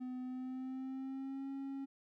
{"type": "tone with pitch glide", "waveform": "triangle", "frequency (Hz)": [253.1, 272.8], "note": ["B3", "C#4"], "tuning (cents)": [43, -28], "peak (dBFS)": -38, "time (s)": [0, 1.86], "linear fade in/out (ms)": 20, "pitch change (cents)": 129, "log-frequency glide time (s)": [0.21, 1.5], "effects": []}